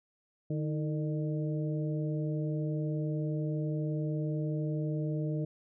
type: harmonic tone with a mistuned harmonic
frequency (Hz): 151.4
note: D#3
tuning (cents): -47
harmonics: 1 / 2 / 3 / 4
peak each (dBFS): -31 / -37 / -41 / -43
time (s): 0.5-5.45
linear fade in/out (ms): 5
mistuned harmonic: 2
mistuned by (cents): +70
effects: none